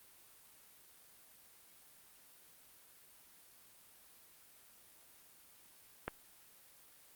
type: click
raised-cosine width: 0.5 ms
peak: -20 dBFS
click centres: 6.08 s
effects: white hiss -62 dBFS RMS until 7.15 s + Opus 32 kbps